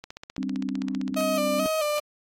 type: click train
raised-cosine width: 0.2 ms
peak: -21 dBFS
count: 19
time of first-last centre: 0.04-1.209 s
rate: 15.4 Hz
type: chord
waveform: sine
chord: G suspended fourth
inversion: none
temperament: equal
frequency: 196 / 261.6 / 293.7 Hz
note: G3 / C4 / D4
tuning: 0 / 0 / 0 cents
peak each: -31 / -29 / -34 dBFS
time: 0.38-1.66 s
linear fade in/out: 0 ms
type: tone with vibrato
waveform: 35% pulse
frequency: 613 Hz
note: D#5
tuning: 26 cents flat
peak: -22 dBFS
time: 1.16-2 s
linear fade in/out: 10 ms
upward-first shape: square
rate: 2.3 Hz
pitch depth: 50 cents each way
effects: AAC 48 kbps